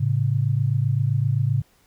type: tone pair together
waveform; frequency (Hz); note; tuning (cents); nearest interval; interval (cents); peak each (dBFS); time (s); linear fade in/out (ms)
sine; 110 / 137.71; A2 / C#3; 0 / -11; major third; 389; -21; 0-1.62; 10
effects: pink hiss -60 dBFS RMS until 1.86 s